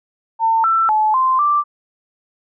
sine tone with pitch steps, 901 / 1335 / 861 / 1041 / 1175 Hz, A5 / E6 / A5 / C6 / D6, +41 / +22 / -38 / -9 / +1 cents, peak -12 dBFS, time 0.39-1.64 s, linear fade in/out 50 ms, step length 250 ms, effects none

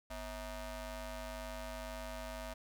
sawtooth ring-modulated tone, 297 Hz, D4, 20 cents sharp, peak -35 dBFS, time 0.1-2.54 s, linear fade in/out 10 ms, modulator 348 Hz, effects none

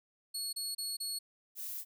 25% pulse tone bursts, 4357 Hz, C#8, 31 cents flat, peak -31 dBFS, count 4, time 0.34-1.19 s, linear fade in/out 10 ms, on 190 ms, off 30 ms
violet noise, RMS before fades -41 dBFS, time 1.55-1.85 s, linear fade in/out 50 ms
effects none

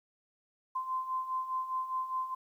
sine beating tone pair, 1033 / 1037.9 Hz, C6 / C6, -22 / -14 cents, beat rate 4.9 Hz, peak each -39 / -33 dBFS, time 0.75-2.35 s, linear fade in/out 10 ms, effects 11-bit

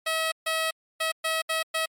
10% pulse tone bursts at uneven times, 643 Hz, E5, 43 cents flat, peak -16 dBFS, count 6, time 0.06-0.32 / 0.46-0.71 / 1-1.12 / 1.24-1.42 / 1.49-1.63 / 1.74-1.86 s, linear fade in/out 10 ms, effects MP3 64 kbps

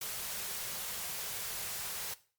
white band-stop noise, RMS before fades -39 dBFS, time 0.01-2.14 s, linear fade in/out 5 ms, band 230 to 350 Hz, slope 96 dB/octave, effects noise-tail reverb RT60 0.4 s tail -17 dB re dry + MP3 96 kbps

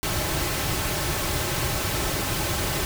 pink noise with comb filter, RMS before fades -26 dBFS, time 0.03-2.85 s, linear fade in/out 0 ms, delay 4.2 ms, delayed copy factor -0.5, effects none

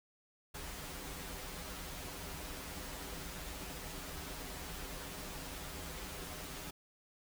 pink noise with comb filter, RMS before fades -45 dBFS, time 0.54-6.71 s, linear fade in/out 10 ms, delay 8.9 ms, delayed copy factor -0.9, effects none

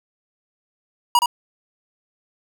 square tone with echo, 961 Hz, B5, 48 cents flat, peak -12 dBFS, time 1.15-1.19 s, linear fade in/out 2 ms, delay 69 ms, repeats 1, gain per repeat -4 dB, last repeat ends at 1.259 s, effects none

